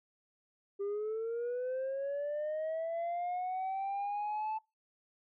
sine linear sweep, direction up, 395.6 to 878 Hz, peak -31 dBFS, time 0.79-4.59 s, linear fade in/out 20 ms, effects noise-tail reverb RT60 0.2 s tail -21 dB re dry + tanh soft clip ceiling -32 dBFS

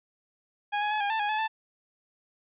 sawtooth tone with pitch steps, 825 / 836 / 852 / 811 / 886 / 828 / 860 / 882 Hz, G#5 / G#5 / G#5 / G#5 / A5 / G#5 / A5 / A5, -12 / +11 / +44 / -41 / +12 / -5 / -40 / +4 cents, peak -22 dBFS, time 0.72-1.48 s, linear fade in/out 20 ms, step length 95 ms, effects resampled to 8000 Hz

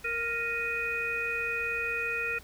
harmonic tone with a mistuned harmonic, 466.2 Hz, A#4, in tune, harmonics 1 / 3 / 4 / 5, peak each -38 / -35 / -37 / -31 dBFS, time 0.04-2.39 s, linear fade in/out 10 ms, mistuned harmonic 5, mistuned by +110 cents, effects added 60 Hz sine -53 dBFS peak until 2.43 s + pink hiss -53 dBFS RMS until 2.43 s

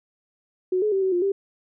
sine tone with pitch steps, 368.8 / 424.5 / 386.7 / 378.5 / 352.6 / 393.9 Hz, F#4 / G#4 / G4 / F#4 / F4 / G4, -6 / +38 / -24 / +39 / +17 / +8 cents, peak -19 dBFS, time 0.72-1.32 s, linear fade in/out 5 ms, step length 100 ms, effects none

